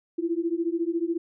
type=beating tone pair; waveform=sine; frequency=329.6 / 343.6 Hz; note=E4 / F4; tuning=0 / -28 cents; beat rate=14 Hz; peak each=-27 dBFS; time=0.18-1.18 s; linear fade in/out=10 ms; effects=none

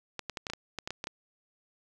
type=clicks; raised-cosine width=0.2 ms; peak=-18 dBFS; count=11; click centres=0.193 / 0.297 / 0.372 / 0.468 / 0.5 / 0.535 / 0.787 / 0.875 / 0.906 / 1.041 / 1.071 s; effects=9-bit

